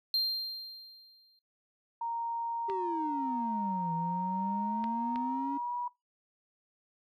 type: tone with exponential decay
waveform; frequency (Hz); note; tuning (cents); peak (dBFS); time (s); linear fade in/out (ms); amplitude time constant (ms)
triangle; 4180; C8; -2; -24; 0.14-1.39; 1; 270
type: tone with pitch glide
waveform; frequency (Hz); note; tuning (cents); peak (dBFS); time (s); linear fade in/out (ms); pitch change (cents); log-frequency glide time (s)
sine; 930 to 969.5; A#5 to B5; -4 to -32; -32; 2.01-5.88; 5; +72; 5.15-5.75
type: exponential two-way sweep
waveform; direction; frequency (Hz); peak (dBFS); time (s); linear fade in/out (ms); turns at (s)
triangle; down then up; 398 to 164.81 to 283.1; -32; 2.68-5.58; 10; 3.93
type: clicks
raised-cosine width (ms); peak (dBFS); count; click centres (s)
0.3; -27; 3; 2.699 / 4.841 / 5.159
effects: noise-tail reverb RT60 0.2 s tail -22 dB re dry